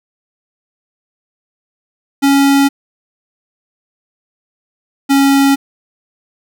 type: tone pair in turn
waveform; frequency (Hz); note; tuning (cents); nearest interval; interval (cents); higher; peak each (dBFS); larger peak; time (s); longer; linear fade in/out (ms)
square; 277.9 / 276; C#4 / C#4; +4 / -7; unison; 11; first; -8; neither; 2.22-2.69 / 5.09-5.56; neither; 20
effects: none